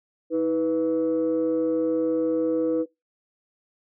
sine tone pair together, 320.1 / 493.9 Hz, D#4 / B4, +49 / 0 cents, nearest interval minor sixth, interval 751 cents, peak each -22 dBFS, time 0.3-2.86 s, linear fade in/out 50 ms, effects noise-tail reverb RT60 0.2 s tail -22 dB re dry + tanh soft clip ceiling -16 dBFS

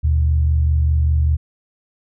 sine tone pair together, 76.73 / 121.8 Hz, D#2 / B2, -24 / -24 cents, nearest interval minor sixth, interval 800 cents, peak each -13 / -23 dBFS, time 0.03-1.37 s, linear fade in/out 20 ms, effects none

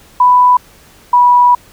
sine tone pair in turn, 992 / 977.8 Hz, B5 / B5, +7 / -18 cents, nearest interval unison, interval 25 cents, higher first, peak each -4 dBFS, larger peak neither, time 0.2-0.57 / 1.13-1.55 s, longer second, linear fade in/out 5 ms, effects pink hiss -43 dBFS RMS until 1.72 s

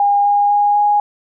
sine tone with pitch steps, 811 / 816.2 / 821.4 / 826.6 Hz, G#5 / G#5 / G#5 / G#5, -41 / -30 / -19 / -8 cents, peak -10 dBFS, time 0-1 s, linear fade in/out 2 ms, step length 250 ms, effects none

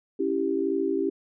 sine chord, C# diminished, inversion none, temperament equal, 277.2 / 329.6 / 392 Hz, C#4 / E4 / G4, 0 / 0 / 0 cents, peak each -29 / -28 / -26 dBFS, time 0.19-1.1 s, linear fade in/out 10 ms, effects none

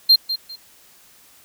triangle tone with echo, 4186 Hz, C8, in tune, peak -7 dBFS, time 0.09-0.16 s, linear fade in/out 10 ms, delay 200 ms, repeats 2, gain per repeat -12 dB, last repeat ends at 0.56 s, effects white hiss -51 dBFS RMS until 1.44 s

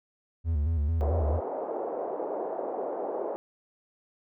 triangle tone with vibrato, 77.8 Hz, D#2, in tune, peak -22 dBFS, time 0.44-1.41 s, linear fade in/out 50 ms, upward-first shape square, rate 4.5 Hz, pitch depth 100 cents each way
pink band-pass noise, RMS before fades -33 dBFS, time 1.01-3.36 s, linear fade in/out 0 ms, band 410 to 710 Hz, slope 24 dB/octave
effects none

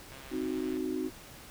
click train, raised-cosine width 0.3 ms, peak -34 dBFS, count 88, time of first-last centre 0.12-0.769 s, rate 134 Hz
sine chord, C diminished, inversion none, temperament equal, 261.6 / 311.1 / 370 Hz, C4 / Eb4 / Gb4, 0 / 0 / 0 cents, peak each -35 dBFS, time 0.3-1.11 s, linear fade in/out 50 ms
effects pink hiss -50 dBFS RMS until 1.5 s

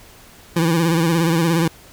25% pulse tone with vibrato, 166 Hz, E3, 12 cents sharp, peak -11 dBFS, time 0.56-1.68 s, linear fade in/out 5 ms, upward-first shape sine, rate 17 Hz, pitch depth 68 cents each way, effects pink hiss -45 dBFS RMS until 1.92 s

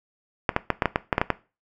clicks, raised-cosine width 0.5 ms, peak -4 dBFS, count 10, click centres 0.492 / 0.564 / 0.703 / 0.822 / 0.857 / 0.959 / 1.128 / 1.181 / 1.215 / 1.303 s, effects noise-tail reverb RT60 0.3 s tail -18 dB re dry

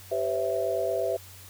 sine chord, C# half-diminished seventh, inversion second, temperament equal with one note detuned, 392 / 506 / 554.4 / 659.3 Hz, G4 / B4 / C#5 / E5, 0 / +42 / 0 / 0 cents, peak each -32 / -30 / -34 / -28 dBFS, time 0.11-1.17 s, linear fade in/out 10 ms, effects added 93 Hz sine -49 dBFS peak until 1.49 s + white hiss -49 dBFS RMS until 1.49 s

